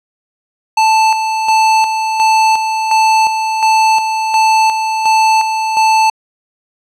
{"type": "tone with tremolo", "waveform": "square", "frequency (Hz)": 880, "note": "A5", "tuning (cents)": 0, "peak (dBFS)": -8, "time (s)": [0.77, 6.1], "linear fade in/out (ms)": 5, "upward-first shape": "square", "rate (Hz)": 1.4, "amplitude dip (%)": 50, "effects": ["low-pass 7000 Hz 12 dB/octave"]}